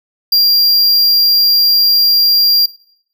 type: tone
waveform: square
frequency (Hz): 4767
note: D8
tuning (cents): +25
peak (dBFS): -8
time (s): 0.32-2.66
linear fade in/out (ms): 5
effects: noise-tail reverb RT60 0.7 s tail -21 dB re dry